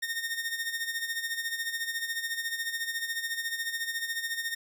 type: tone with tremolo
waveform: sawtooth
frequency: 1837 Hz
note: A#6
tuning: 26 cents flat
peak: -25 dBFS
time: 0.02-4.55 s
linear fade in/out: 10 ms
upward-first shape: sine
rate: 14 Hz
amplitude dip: 65%
effects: 11-bit